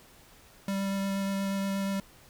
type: tone with vibrato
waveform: square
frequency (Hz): 196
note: G3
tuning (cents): 0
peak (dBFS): -29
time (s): 0.68-2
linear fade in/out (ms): 2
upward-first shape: sine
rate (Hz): 8.4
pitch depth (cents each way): 9
effects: pink hiss -56 dBFS RMS until 2.29 s

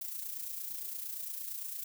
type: noise with amplitude modulation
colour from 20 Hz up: violet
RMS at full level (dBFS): -38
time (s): 0.01-1.84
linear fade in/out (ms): 5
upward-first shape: sine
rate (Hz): 28.7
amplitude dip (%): 55
effects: none

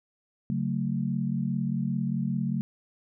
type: tone cluster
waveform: sine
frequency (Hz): 140.6 / 185.6 / 223.2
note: C#3 / F#3 / A3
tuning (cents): +25 / +6 / +25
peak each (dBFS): -30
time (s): 0.5-2.61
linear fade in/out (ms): 0
effects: none

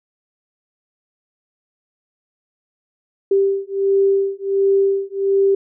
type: beating tone pair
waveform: sine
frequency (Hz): 392 / 393.4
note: G4 / G4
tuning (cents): 0 / +6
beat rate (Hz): 1.4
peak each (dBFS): -17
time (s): 3.31-5.55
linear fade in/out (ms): 5
effects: none

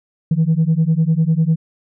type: beating tone pair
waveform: sine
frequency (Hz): 156.4 / 166.4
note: D#3 / E3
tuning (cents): +9 / +17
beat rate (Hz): 10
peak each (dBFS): -14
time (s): 0.31-1.56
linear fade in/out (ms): 5
effects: tanh soft clip ceiling -8 dBFS

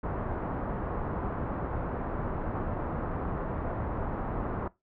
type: low-pass noise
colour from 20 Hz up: pink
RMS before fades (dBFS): -33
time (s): 0.03-4.68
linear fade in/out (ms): 5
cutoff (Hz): 1300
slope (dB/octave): 24
effects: noise-tail reverb RT60 0.2 s tail -20 dB re dry

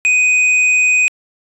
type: tone with tanh clipping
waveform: sine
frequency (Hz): 2496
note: D#7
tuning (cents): +5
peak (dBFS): -11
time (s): 0.05-1.08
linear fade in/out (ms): 0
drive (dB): 9
effects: resampled to 24000 Hz

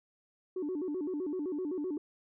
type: tone with vibrato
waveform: sine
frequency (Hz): 330.4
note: E4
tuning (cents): +4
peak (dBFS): -31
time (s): 0.56-1.98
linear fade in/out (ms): 5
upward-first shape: square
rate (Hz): 7.8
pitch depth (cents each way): 200
effects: tanh soft clip ceiling -29 dBFS

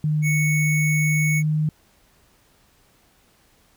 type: tone with pitch glide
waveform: sine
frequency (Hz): 152.3 to 153.71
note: D#3 to D#3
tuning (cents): -37 to -21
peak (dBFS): -18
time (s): 0.04-1.69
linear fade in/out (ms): 2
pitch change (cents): +16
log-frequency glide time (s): 0.23-1.56
type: tone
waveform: square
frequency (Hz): 2217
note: C#7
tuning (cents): 0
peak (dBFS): -23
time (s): 0.22-1.43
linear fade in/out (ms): 50
effects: pink hiss -59 dBFS RMS until 3.76 s

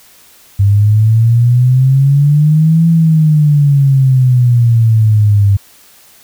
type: exponential two-way sweep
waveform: sine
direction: up then down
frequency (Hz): 98.5 to 166.9 to 98.5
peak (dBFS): -5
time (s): 0.59-5.57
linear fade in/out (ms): 10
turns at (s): 2.88
effects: white hiss -43 dBFS RMS until 6.23 s

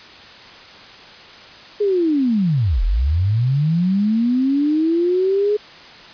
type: linear two-way sweep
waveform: sine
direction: down then up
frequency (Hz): 423.2 to 37.26 to 423.2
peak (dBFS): -14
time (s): 1.8-5.57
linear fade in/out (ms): 10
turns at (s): 2.83
effects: white hiss -40 dBFS RMS until 6.13 s + resampled to 11025 Hz

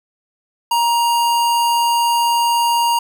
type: tone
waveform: square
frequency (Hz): 941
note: A#5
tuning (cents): +16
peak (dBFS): -14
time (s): 0.71-2.99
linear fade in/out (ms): 5
effects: none

